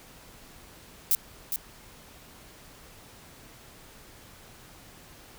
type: noise with echo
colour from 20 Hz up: violet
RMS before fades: -22 dBFS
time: 1.11-1.15 s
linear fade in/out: 0 ms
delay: 410 ms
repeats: 1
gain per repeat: -7 dB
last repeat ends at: 1.56 s
effects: pink hiss -51 dBFS RMS until 5.38 s